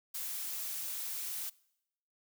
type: noise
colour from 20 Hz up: blue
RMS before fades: -39 dBFS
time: 0.14-1.5 s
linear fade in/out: 10 ms
effects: noise-tail reverb RT60 0.8 s tail -23 dB re dry